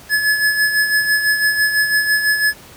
square tone with tremolo, 1710 Hz, A6, 50 cents flat, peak -12 dBFS, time 0.09-2.54 s, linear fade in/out 50 ms, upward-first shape sine, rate 6 Hz, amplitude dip 55%, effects pink hiss -41 dBFS RMS until 2.76 s + high-pass 60 Hz 12 dB/octave

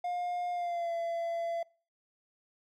triangle tone with pitch glide, 710 to 675.6 Hz, F5 to E5, +28 to +42 cents, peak -29 dBFS, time 0.04-1.63 s, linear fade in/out 5 ms, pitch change -86 cents, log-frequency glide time 0.52-0.93 s, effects noise-tail reverb RT60 0.4 s tail -24 dB re dry + MP3 64 kbps

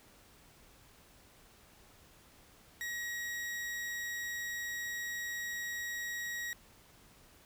40% pulse tone, 1900 Hz, A#6, 33 cents sharp, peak -36 dBFS, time 2.81-6.53 s, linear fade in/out 0 ms, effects pink hiss -61 dBFS RMS until 7.45 s

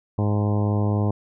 harmonic tone with a mistuned harmonic, 103.83 Hz, G#2, in tune, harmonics 1 / 2 / 3 / 4 / 5 / 6 / 7 / 8 / 9 / 10, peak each -20 / -26 / -30 / -32 / -34 / -36 / -37 / -38 / -39 / -40 dBFS, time 0.18-1.11 s, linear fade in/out 5 ms, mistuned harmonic 9, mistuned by -20 cents, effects none

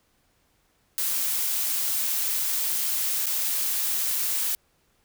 blue noise with dropouts, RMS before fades -26 dBFS, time 0.98-4.55 s, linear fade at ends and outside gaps 0 ms, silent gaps 3.258-3.267 s, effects pink hiss -67 dBFS RMS until 5.04 s

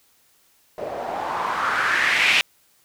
blue noise with low-pass filter sweep, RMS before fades -22 dBFS, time 0.78-2.41 s, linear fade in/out 0 ms, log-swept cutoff 530 to 2700 Hz, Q 3.7, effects white hiss -60 dBFS RMS until 2.84 s

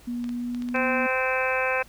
sine tone with pitch glide, 240.9 to 245.1 Hz, B3 to B3, -43 to -13 cents, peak -27 dBFS, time 0.07-1.07 s, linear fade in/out 10 ms, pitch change +30 cents, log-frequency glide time 0.29-0.75 s
clicks, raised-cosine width 0.2 ms, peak -25 dBFS, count 6, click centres 0.242 / 0.292 / 0.547 / 0.622 / 0.688 / 0.761 s
harmonic tone, 259 Hz, C4, 17 cents flat, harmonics 2 / 3 / 4 / 5 / 6 / 7 / 8 / 9 / 10, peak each -27 / -32 / -31 / -36 / -29 / -35 / -38 / -31 / -30 dBFS, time 0.74-1.83 s, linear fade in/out 10 ms
effects added 50 Hz sine -53 dBFS peak until 1.88 s + pink hiss -53 dBFS RMS until 1.88 s

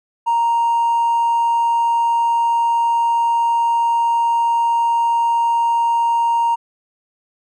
triangle tone with hard clipping, 932.3 Hz, A#5, in tune, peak -13 dBFS, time 0.26-6.56 s, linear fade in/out 20 ms, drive 2 dB, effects none

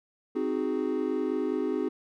triangle chord, Ab dominant seventh, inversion first, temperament equal, 261.6 / 311.1 / 370 / 415.3 Hz, C4 / Eb4 / Gb4 / Ab4, 0 / 0 / 0 / 0 cents, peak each -30 dBFS, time 0.35-1.89 s, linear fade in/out 10 ms, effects none

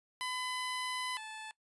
15% pulse tone pair in turn, 1008 / 872 Hz, B5 / A5, +35 / -16 cents, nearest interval minor third, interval 251 cents, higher first, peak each -29 / -37 dBFS, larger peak first, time 0.21-1.17 / 1.17-1.51 s, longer first, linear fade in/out 0 ms, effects noise-tail reverb RT60 0.1 s tail -20 dB re dry + resampled to 24000 Hz

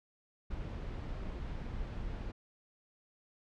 brown noise, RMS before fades -40 dBFS, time 0.5-2.32 s, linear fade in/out 10 ms, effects low-pass 4000 Hz 12 dB/octave

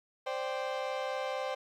35% pulse chord, C suspended second, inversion none, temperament equal, 523.3 / 587.3 / 784 Hz, C5 / D5 / G5, 0 / 0 / 0 cents, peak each -34 / -37 / -37 dBFS, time 0.26-1.55 s, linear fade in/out 10 ms, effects low-pass 4000 Hz 12 dB/octave + 11-bit

